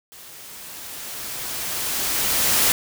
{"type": "noise with level ramp", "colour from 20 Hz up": "white", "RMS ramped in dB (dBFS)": [-43, -17], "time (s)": [0.12, 2.72], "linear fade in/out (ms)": 0, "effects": []}